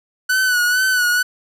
45% pulse tone with vibrato, 1488 Hz, F#6, 9 cents sharp, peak -14 dBFS, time 0.29-1.23 s, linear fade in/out 10 ms, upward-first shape sine, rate 2.2 Hz, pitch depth 49 cents each way, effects none

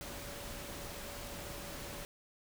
sine tone in noise, 571 Hz, D5, 49 cents flat, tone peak -52 dBFS, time 0.01-2.05 s, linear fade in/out 0 ms, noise pink, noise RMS -45 dBFS, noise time 0.01-2.05 s, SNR -10 dB, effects none

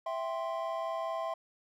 triangle chord, C major, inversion first, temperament equal, 659.3 / 784 / 1046.5 Hz, E5 / G5 / C6, 0 / 0 / 0 cents, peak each -33 / -39 / -36 dBFS, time 0.06-1.34 s, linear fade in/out 5 ms, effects none

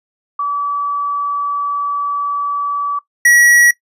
sine / square tone pair in turn, 1149 / 1920.7 Hz, D6 / B6, -38 / -49 cents, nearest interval major sixth, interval 889 cents, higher second, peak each -15 / -7 dBFS, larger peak second, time 0.39-2.99 / 3.25-3.71 s, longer first, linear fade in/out 5 ms, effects noise-tail reverb RT60 0.1 s tail -20 dB re dry + resampled to 32000 Hz

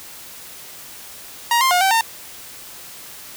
sawtooth tone with pitch steps, 943 / 1053 / 717 / 771 / 909 Hz, A#5 / C6 / F5 / G5 / A#5, +20 / +11 / +45 / -29 / -44 cents, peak -10 dBFS, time 1.51-2.01 s, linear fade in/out 2 ms, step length 100 ms, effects white hiss -38 dBFS RMS until 3.36 s

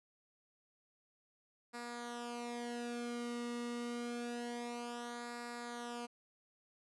sawtooth tone with flanger, 239.2 Hz, A#3, 45 cents sharp, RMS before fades -43 dBFS, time 1.73-6.07 s, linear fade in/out 20 ms, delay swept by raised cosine 0.32 to 1.25 ms, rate 0.27 Hz, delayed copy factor -0.75, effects resampled to 24000 Hz

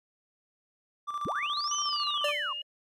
triangle tone with tremolo, 1174.7 Hz, D6, in tune, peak -28 dBFS, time 1.07-2.32 s, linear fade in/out 20 ms, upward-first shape square, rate 14 Hz, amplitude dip 55%
sine linear two-way sweep, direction up then down, 66.3 to 6170 to 996 Hz, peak -31 dBFS, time 1.25-2.53 s, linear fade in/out 5 ms, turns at 1.74 s
sine tone with vibrato, 2960 Hz, F#7, in tune, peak -34 dBFS, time 1.71-2.62 s, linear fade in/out 5 ms, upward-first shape sine, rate 2.1 Hz, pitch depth 77 cents each way
square tone with exponential decay, 587.3 Hz, D5, in tune, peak -27 dBFS, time 2.24-2.63 s, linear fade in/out 5 ms, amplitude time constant 84 ms
effects resampled to 32000 Hz

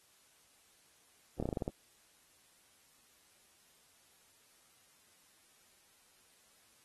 slowing click train, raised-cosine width 2 ms, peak -22 dBFS, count 8, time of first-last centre 1.4-1.679 s, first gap 26 ms, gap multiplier 1.14, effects white hiss -67 dBFS RMS until 6.84 s + AAC 32 kbps

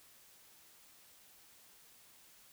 silence, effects white hiss -62 dBFS RMS until 2.52 s

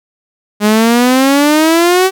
sawtooth exponential sweep, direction up, 205.9 to 384.7 Hz, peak -3 dBFS, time 0.6-2.11 s, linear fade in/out 50 ms, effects none

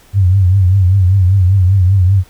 sine tone with vibrato, 94.2 Hz, F#2, 32 cents sharp, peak -6 dBFS, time 0.13-2.24 s, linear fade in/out 50 ms, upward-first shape triangle, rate 5.1 Hz, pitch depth 120 cents each way, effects pink hiss -46 dBFS RMS until 2.29 s

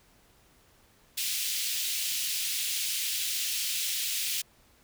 pink high-pass noise, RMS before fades -31 dBFS, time 1.17-4.42 s, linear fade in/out 10 ms, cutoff 2700 Hz, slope 24 dB/octave, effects pink hiss -62 dBFS RMS until 4.83 s

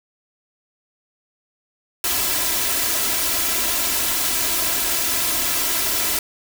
white noise with comb filter, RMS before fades -21 dBFS, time 2.04-6.19 s, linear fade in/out 2 ms, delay 3 ms, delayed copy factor +0.65, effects none

